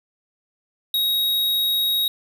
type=tone; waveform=square; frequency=3789 Hz; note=A#7; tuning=27 cents sharp; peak=-19 dBFS; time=0.94-2.08 s; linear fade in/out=2 ms; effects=none